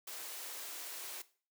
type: high-pass noise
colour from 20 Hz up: white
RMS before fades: -45 dBFS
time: 0.07-1.22 s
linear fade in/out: 5 ms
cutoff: 310 Hz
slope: 48 dB/octave
effects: noise-tail reverb RT60 0.4 s tail -17 dB re dry